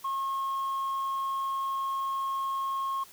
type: tone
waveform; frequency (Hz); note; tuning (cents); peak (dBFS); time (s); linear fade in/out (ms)
sine; 1082; C#6; -42; -26; 0.04-3.04; 10
effects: tanh soft clip ceiling -27 dBFS + white hiss -53 dBFS RMS until 3.12 s